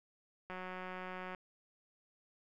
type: click train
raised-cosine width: 0.5 ms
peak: -30 dBFS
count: 157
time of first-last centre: 0.5-1.348 s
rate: 184 Hz
effects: 12-bit